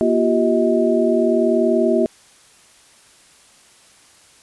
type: tone cluster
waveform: sine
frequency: 237.8 / 347 / 387.4 / 636 Hz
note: A#3 / F4 / G4 / D#5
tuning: +35 / -11 / -20 / +38 cents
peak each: -19 dBFS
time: 0.01-2.06 s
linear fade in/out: 0 ms
effects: white hiss -50 dBFS RMS until 4.42 s + resampled to 24000 Hz